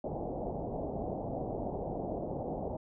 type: low-pass noise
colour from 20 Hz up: white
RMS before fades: -37 dBFS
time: 0.04-2.77 s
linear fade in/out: 5 ms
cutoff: 760 Hz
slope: 48 dB/octave
effects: none